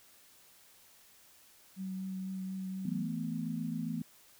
sine tone with vibrato, 189.1 Hz, F#3, 38 cents sharp, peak -36 dBFS, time 1.76-3.08 s, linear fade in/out 50 ms, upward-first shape triangle, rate 4.1 Hz, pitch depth 14 cents each way
sine chord, E suspended fourth, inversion none, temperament just, 164.81 / 219.8 / 247.2 Hz, E3 / A3 / B3, 0 / -2 / +2 cents, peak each -38 / -38 / -38 dBFS, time 2.85-4.02 s, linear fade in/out 5 ms
effects white hiss -61 dBFS RMS until 4.39 s

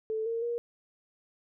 sine tone with pitch steps, 439.2 / 459 / 473.1 Hz, A4 / A#4 / A#4, -3 / -27 / +26 cents, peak -29 dBFS, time 0.1-0.58 s, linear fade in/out 0 ms, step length 160 ms, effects none

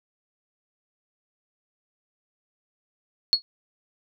sine tone with exponential decay, 4343 Hz, C#8, 36 cents flat, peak -11 dBFS, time 3.33-3.42 s, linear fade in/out 0 ms, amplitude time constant 18 ms, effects none

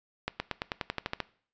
accelerating click train, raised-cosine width 0.3 ms, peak -14 dBFS, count 11, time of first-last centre 0.28-1.203 s, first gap 120 ms, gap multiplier 0.94, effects noise-tail reverb RT60 0.5 s tail -20 dB re dry + resampled to 16000 Hz

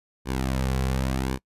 sawtooth tone with flanger, 65.41 Hz, C2, in tune, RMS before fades -26 dBFS, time 0.25-1.39 s, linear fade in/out 50 ms, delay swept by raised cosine 1.5 to 3.3 ms, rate 0.9 Hz, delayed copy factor -0.65, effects noise-tail reverb RT60 0.1 s tail -24 dB re dry + resampled to 32000 Hz

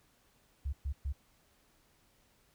sine tone bursts, 69.3 Hz, C#2, in tune, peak -32 dBFS, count 3, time 0.65-1.127 s, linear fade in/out 10 ms, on 79 ms, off 120 ms, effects pink hiss -69 dBFS RMS until 2.54 s

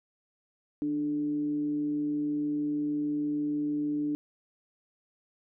sine tone with frequency modulation, 295.6 Hz, D4, 11 cents sharp, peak -27 dBFS, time 0.82-4.15 s, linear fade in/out 0 ms, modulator 139 Hz, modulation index 0.24, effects none

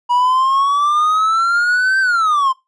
triangle exponential two-way sweep, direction up then down, 965 to 1568 to 1032 Hz, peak -10 dBFS, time 0.09-2.53 s, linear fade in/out 20 ms, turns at 2 s, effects noise-tail reverb RT60 0.2 s tail -19 dB re dry + resampled to 24000 Hz

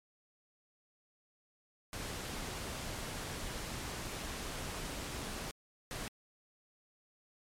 pink noise bursts at uneven times, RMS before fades -41 dBFS, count 2, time 1.93-5.51 / 5.91-6.08 s, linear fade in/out 0 ms, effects low-pass 11000 Hz 12 dB/octave + MP3 96 kbps

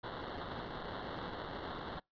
white noise with sample-and-hold, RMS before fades -43 dBFS, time 0.03-2 s, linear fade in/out 10 ms, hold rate 2450 Hz, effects noise-tail reverb RT60 0.2 s tail -26 dB re dry + resampled to 11025 Hz

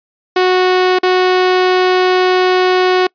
sawtooth tone with dropouts, 367.7 Hz, F#4, 11 cents flat, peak -5 dBFS, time 0.36-3.07 s, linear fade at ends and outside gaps 5 ms, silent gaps 0.988-1.031 s, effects noise-tail reverb RT60 0.1 s tail -26 dB re dry + resampled to 11025 Hz

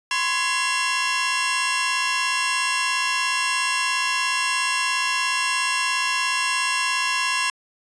sawtooth tone cluster, 1024 / 1081 / 1671 / 2731 Hz, C6 / C#6 / G#6 / F7, -38 / -44 / +10 / -39 cents, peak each -22 / -26 / -23 / -21 dBFS, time 0.11-7.5 s, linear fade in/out 2 ms, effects resampled to 22050 Hz

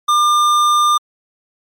sine tone with tanh clipping, 1200 Hz, D6, 37 cents sharp, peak -12 dBFS, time 0.08-0.98 s, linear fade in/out 10 ms, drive 16 dB, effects MP3 96 kbps

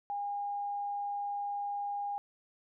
sine tone, 812 Hz, G#5, 39 cents flat, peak -33 dBFS, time 0.1-2.18 s, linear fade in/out 0 ms, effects none

